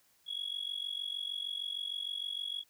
sine tone with amplitude modulation, 3340 Hz, G#7, 9 cents sharp, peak -30 dBFS, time 0.26-2.64 s, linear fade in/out 50 ms, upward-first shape sine, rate 46.5 Hz, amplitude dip 90%, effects tanh soft clip ceiling -31 dBFS + white hiss -69 dBFS RMS until 2.69 s

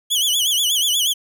sawtooth tone with vibrato, 3178 Hz, G7, 23 cents sharp, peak -13 dBFS, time 0.1-1.14 s, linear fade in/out 20 ms, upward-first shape sine, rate 8.3 Hz, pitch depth 150 cents each way, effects none

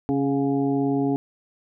harmonic tone with a mistuned harmonic, 138.59 Hz, C#3, in tune, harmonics 1 / 2 / 3 / 5 / 6, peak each -29 / -21 / -27 / -32 / -37 dBFS, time 0.09-1.16 s, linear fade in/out 0 ms, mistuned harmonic 5, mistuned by +38 cents, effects none

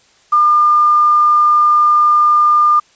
sine tone with quantisation, 1204 Hz, D6, 43 cents sharp, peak -7 dBFS, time 0.32-2.8 s, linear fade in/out 10 ms, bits 6, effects white hiss -51 dBFS RMS until 2.95 s + resampled to 16000 Hz

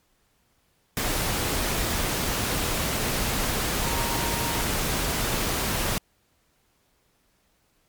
sine tone in noise, 932.3 Hz, A#5, in tune, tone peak -33 dBFS, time 3.84-4.61 s, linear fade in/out 0 ms, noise pink, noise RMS -26 dBFS, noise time 0.97-5.98 s, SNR -10 dB, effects pink hiss -67 dBFS RMS until 7.88 s + MP3 96 kbps

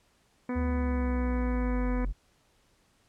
harmonic tone, 248.8 Hz, B3, 13 cents sharp, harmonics 1 / 2 / 3 / 4 / 5 / 6 / 7 / 8 / 9, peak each -30 / -37 / -46 / -42 / -48 / -49 / -48 / -52 / -49 dBFS, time 0.49-2.05 s, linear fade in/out 2 ms
triangle linear sweep, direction down, 76 to 43.73 Hz, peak -26 dBFS, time 0.55-2.13 s, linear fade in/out 20 ms
effects pink hiss -67 dBFS RMS until 3.08 s + low-pass 10000 Hz 12 dB/octave

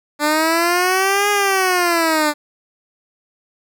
10% pulse linear two-way sweep, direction up then down, 293 to 413.1 to 293 Hz, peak -6 dBFS, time 0.19-2.34 s, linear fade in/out 50 ms, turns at 1.3 s, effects none

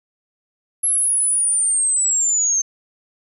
sine linear sweep, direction down, 11175 to 6272 Hz, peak -15 dBFS, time 0.83-2.62 s, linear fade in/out 10 ms, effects none

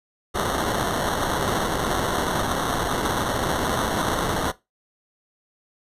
white noise with sample-and-hold, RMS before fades -24 dBFS, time 0.34-4.52 s, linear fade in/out 20 ms, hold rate 2450 Hz, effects noise-tail reverb RT60 0.2 s tail -17 dB re dry + resampled to 32000 Hz

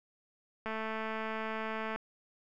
click train, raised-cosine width 0.5 ms, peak -23 dBFS, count 287, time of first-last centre 0.66-1.96 s, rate 220 Hz, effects none

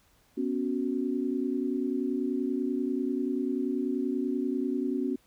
sine chord, B suspended second, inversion none, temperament equal, 246.9 / 277.2 / 370 Hz, B3 / C#4 / F#4, 0 / 0 / 0 cents, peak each -31 / -30 / -33 dBFS, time 0.37-5.16 s, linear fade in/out 10 ms, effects pink hiss -65 dBFS RMS until 5.26 s

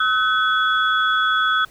sine tone cluster, 1286 / 1507 / 3377 Hz, E6 / F#6 / G#7, -43 / +31 / +28 cents, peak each -19 / -19 / -24 dBFS, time 0-1.65 s, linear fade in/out 5 ms, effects pink hiss -50 dBFS RMS until 1.7 s

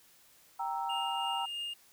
sine chord, E diminished, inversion first, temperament equal, 784 / 932.3 / 1318.5 Hz, G5 / Bb5 / E6, 0 / 0 / 0 cents, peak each -36 / -35 / -41 dBFS, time 0.59-1.46 s, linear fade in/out 10 ms
triangle tone with tremolo, 2827 Hz, F7, 20 cents sharp, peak -33 dBFS, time 0.89-1.74 s, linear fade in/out 10 ms, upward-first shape triangle, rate 3.1 Hz, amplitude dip 35%
effects white hiss -62 dBFS RMS until 1.92 s

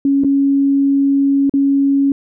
sine tone with dropouts, 277.2 Hz, C#4, in tune, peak -10 dBFS, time 0.05-2.12 s, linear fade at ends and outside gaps 2 ms, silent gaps 0.237-0.245 / 1.496-1.538 s, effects none

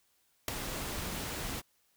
pink noise with ADSR envelope, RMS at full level -26 dBFS, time 0.48-1.62 s, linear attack 3 ms, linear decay 6 ms, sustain -12 dB, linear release 33 ms, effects white hiss -72 dBFS RMS until 1.96 s

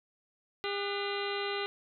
harmonic tone with a mistuned harmonic, 402.5 Hz, G4, 46 cents sharp, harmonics 1 / 2 / 3 / 4 / 5 / 6 / 7 / 8 / 9 / 10, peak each -35 / -41 / -41 / -43 / -41 / -45 / -42 / -47 / -47 / -43 dBFS, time 0.64-1.66 s, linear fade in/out 0 ms, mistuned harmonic 4, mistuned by -140 cents, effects none

